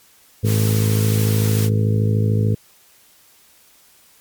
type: harmonic tone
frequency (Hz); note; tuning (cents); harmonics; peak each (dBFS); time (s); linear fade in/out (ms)
53.5; A1; -48; 2 / 3 / 4 / 5 / 6 / 7 / 8 / 9; -15 / -25 / -24 / -31 / -36 / -35 / -28 / -31; 0.43-2.55; 10
type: noise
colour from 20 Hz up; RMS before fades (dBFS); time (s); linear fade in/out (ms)
white; -28; 0.44-1.7; 50
effects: white hiss -52 dBFS RMS until 4.2 s + MP3 96 kbps